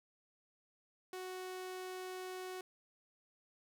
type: tone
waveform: sawtooth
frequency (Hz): 370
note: F#4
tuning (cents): 0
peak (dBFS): -39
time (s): 1.13-2.61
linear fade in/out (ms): 2
effects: none